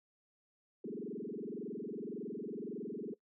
sine tone with frequency modulation, 320.9 Hz, E4, 46 cents flat, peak -39 dBFS, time 0.84-3.14 s, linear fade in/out 5 ms, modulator 21.8 Hz, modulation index 5.7, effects noise-tail reverb RT60 0.1 s tail -19 dB re dry

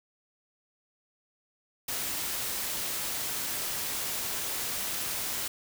white noise, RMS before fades -33 dBFS, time 1.88-5.48 s, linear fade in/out 5 ms, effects none

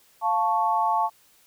sine chord, F augmented, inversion none, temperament equal, 698.5 / 880 / 1108.7 Hz, F5 / A5 / C#6, 0 / 0 / 0 cents, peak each -27 / -22 / -26 dBFS, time 0.21-1.1 s, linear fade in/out 50 ms, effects white hiss -59 dBFS RMS until 1.46 s

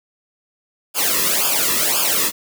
white noise with flanger, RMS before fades -18 dBFS, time 0.94-2.32 s, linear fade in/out 50 ms, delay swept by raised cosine 0.5 to 1.35 ms, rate 1.9 Hz, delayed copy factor -1, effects none

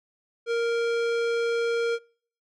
sine tone with tanh clipping, 466.2 Hz, A#4, in tune, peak -25 dBFS, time 0.46-1.99 s, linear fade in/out 50 ms, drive 18 dB, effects noise-tail reverb RT60 0.5 s tail -25 dB re dry

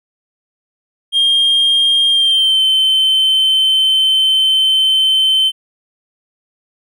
triangle tone with pitch glide, 3217 to 3082 Hz, G7 to G7, +44 to -30 cents, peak -7 dBFS, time 1.12-5.52 s, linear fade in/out 50 ms, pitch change -74 cents, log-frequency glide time 2.09-2.62 s, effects tanh soft clip ceiling -4 dBFS

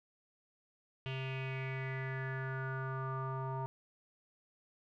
square tone with low-pass filter sweep, 132.3 Hz, C3, 20 cents sharp, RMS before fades -39 dBFS, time 1.06-3.66 s, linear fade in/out 0 ms, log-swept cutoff 2900 to 970 Hz, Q 6.1, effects none

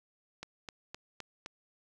click train, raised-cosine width 0.2 ms, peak -24 dBFS, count 5, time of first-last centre 0.43-1.461 s, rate 3.88 Hz, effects none

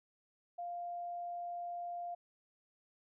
sine tone, 698.5 Hz, F5, in tune, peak -39 dBFS, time 0.58-2.15 s, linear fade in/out 10 ms, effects none

